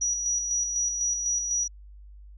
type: tone with tremolo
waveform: sine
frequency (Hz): 5820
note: F#8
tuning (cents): -29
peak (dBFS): -23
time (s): 0.01-1.68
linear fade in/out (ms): 10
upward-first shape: square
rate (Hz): 4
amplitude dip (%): 40
effects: added 50 Hz sine -44 dBFS peak until 2.37 s